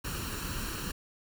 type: noise with comb filter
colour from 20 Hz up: pink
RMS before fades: -36 dBFS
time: 0.04-0.92 s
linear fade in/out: 10 ms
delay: 0.71 ms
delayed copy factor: +0.65
effects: none